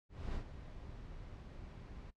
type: noise with ADSR envelope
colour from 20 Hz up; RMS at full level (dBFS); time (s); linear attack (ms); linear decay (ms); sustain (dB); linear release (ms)
brown; -39; 0.09-2.11; 260; 83; -11; 14
effects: noise-tail reverb RT60 0.1 s tail -18 dB re dry + low-pass 5000 Hz 12 dB/octave